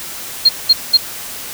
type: tone bursts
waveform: sine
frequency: 4221 Hz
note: C8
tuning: 14 cents sharp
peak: -3 dBFS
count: 3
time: 0.45-0.973 s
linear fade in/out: 10 ms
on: 41 ms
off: 200 ms
effects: tanh soft clip ceiling 0 dBFS + white hiss -28 dBFS RMS until 1.53 s